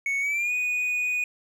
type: tone with pitch glide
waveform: triangle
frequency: 2217 to 2474 Hz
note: C#7 to D#7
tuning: 0 to -10 cents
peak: -22 dBFS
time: 0.06-1.24 s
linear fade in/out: 2 ms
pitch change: +190 cents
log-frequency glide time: 0.2-0.52 s
effects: none

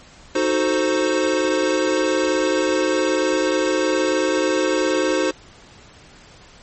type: chord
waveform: square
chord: D# diminished seventh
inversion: none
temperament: equal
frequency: 311.1 / 370 / 440 / 523.3 Hz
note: D#4 / F#4 / A4 / C5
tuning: 0 / 0 / 0 / 0 cents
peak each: -23 / -23 / -27 / -22 dBFS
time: 0.35-5.31 s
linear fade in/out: 5 ms
effects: pink hiss -46 dBFS RMS until 6.62 s + MP3 32 kbps

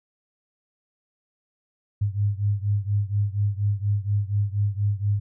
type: beating tone pair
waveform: sine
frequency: 100.7 / 104.9 Hz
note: G2 / G#2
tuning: +47 / +18 cents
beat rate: 4.2 Hz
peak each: -23 / -25 dBFS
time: 2.01-5.2 s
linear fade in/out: 10 ms
effects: none

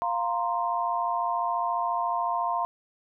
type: chord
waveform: sine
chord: F suspended fourth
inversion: none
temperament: equal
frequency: 698.5 / 932.3 / 1046.5 Hz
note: F5 / Bb5 / C6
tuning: 0 / 0 / 0 cents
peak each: -29 dBFS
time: 0.02-2.65 s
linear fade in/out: 0 ms
effects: none

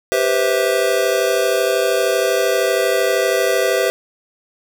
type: chord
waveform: square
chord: C major seventh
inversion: second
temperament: just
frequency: 392.4 / 490.5 / 523.3 / 654.1 Hz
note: G4 / B4 / C5 / E5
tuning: +2 / -12 / 0 / -14 cents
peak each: -21 dBFS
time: 0.12-3.9 s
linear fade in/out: 0 ms
effects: none

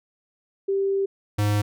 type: tone pair in turn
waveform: sine / square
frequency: 392 / 103.83 Hz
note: G4 / G#2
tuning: 0 / 0 cents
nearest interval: octave + major seventh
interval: 2300 cents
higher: first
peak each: -20 dBFS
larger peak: neither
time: 0.68-1.06 / 1.38-1.62 s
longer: first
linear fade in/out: 10 ms
effects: none

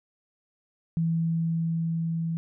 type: tone with level ramp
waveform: sine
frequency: 164.81 Hz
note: E3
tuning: in tune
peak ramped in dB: -22 to -26 dBFS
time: 0.97-2.37 s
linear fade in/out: 0 ms
effects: none

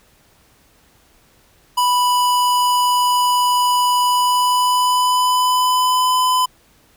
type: tone with pitch glide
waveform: square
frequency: 987.8 to 1009.7 Hz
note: B5 to B5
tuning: 0 to +38 cents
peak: -14 dBFS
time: 1.77-6.46 s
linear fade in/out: 10 ms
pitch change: +38 cents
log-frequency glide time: 4.02-6.19 s
effects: pink hiss -54 dBFS RMS until 6.96 s

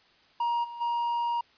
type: tone with level steps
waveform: triangle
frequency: 945 Hz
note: A#5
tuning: 23 cents sharp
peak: -23 / -36 / -24 dBFS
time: 0.4-1.41 s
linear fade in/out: 5 ms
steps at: 0.63 / 0.8 s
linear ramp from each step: 20 ms
effects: white hiss -61 dBFS RMS until 1.57 s + resampled to 11025 Hz

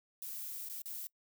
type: noise with dropouts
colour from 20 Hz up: violet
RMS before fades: -43 dBFS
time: 0.22-1.07 s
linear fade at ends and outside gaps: 0 ms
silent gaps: 0.687-0.698 / 0.818-0.857 s
effects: noise-tail reverb RT60 0.1 s tail -25 dB re dry

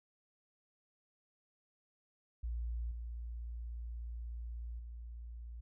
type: tone with level steps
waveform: sine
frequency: 58.27 Hz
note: A#1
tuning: in tune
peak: -35 / -40 / -44 dBFS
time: 2.43-5.61 s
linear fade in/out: 10 ms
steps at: 2.91 / 4.79 s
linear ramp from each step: 5 ms
effects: tanh soft clip ceiling -31 dBFS

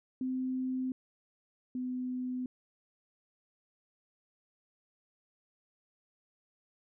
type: tone pair in turn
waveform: sine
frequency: 257.9 / 252.6 Hz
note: C4 / B3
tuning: -25 / +39 cents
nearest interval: unison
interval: 36 cents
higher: first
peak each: -31 / -33 dBFS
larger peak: first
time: 0.21-0.92 / 1.75-2.46 s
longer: neither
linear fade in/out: 2 ms
effects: none

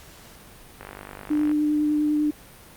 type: click train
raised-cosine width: 0.5 ms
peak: -22 dBFS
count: 36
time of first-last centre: 0.81-1.514 s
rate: 49.7 Hz
type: tone with vibrato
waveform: sine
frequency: 300 Hz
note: D4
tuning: 37 cents sharp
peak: -19 dBFS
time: 1.3-2.31 s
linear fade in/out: 10 ms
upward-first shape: triangle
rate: 10 Hz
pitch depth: 13 cents each way
effects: pink hiss -47 dBFS RMS until 2.76 s + Opus 48 kbps

